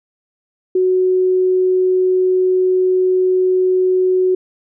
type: tone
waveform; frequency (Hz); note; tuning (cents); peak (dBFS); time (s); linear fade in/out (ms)
sine; 370; F#4; 0; -11; 0.75-4.35; 5
effects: none